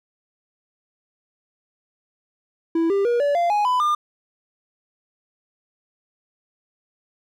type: tone with pitch steps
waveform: triangle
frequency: 330 / 397 / 477.6 / 574.6 / 691.2 / 831.5 / 1000.4 / 1203.5 Hz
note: E4 / G4 / A#4 / D5 / F5 / G#5 / B5 / D6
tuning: +2 / +22 / +42 / -38 / -18 / +2 / +22 / +42 cents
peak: -15 dBFS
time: 2.75-3.95 s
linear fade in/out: 5 ms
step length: 150 ms
effects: none